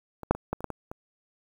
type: clicks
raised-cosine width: 1 ms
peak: -24 / -6 / -22 / -14 / -27 / -15 / -19 / -23 dBFS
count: 8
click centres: 0.233 / 0.31 / 0.35 / 0.53 / 0.606 / 0.643 / 0.703 / 0.915 s
effects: 8-bit